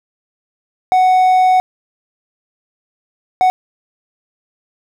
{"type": "tone bursts at uneven times", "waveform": "triangle", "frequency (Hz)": 742, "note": "F#5", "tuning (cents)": 5, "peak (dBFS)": -6, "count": 2, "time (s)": [[0.92, 1.6], [3.41, 3.5]], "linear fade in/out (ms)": 0, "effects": []}